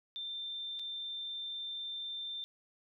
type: tone with dropouts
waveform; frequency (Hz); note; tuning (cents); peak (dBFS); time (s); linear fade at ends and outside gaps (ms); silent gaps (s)
sine; 3576; A7; +27; -38; 0.16-2.44; 0; 0.792-0.795
effects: none